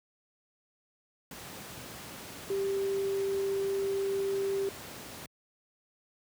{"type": "tone in noise", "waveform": "sine", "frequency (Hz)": 392.3, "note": "G4", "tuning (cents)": 1, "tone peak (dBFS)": -28, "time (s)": [2.5, 4.69], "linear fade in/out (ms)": 2, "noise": "pink", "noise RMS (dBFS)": -44, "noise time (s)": [1.31, 5.26], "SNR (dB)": 13, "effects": ["high-pass 100 Hz 12 dB/octave"]}